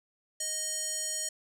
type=tone with band-pass filter; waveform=square; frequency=622.3 Hz; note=D#5; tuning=in tune; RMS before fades=-34 dBFS; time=0.4-1.29 s; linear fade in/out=5 ms; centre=7500 Hz; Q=4.2; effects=none